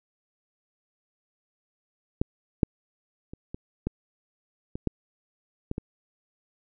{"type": "clicks", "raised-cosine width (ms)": 3, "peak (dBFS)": [-10, -6, -26, -22, -14, -20, -11, -16, -18], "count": 9, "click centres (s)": [2.215, 2.632, 3.335, 3.545, 3.87, 4.755, 4.873, 5.714, 5.781], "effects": []}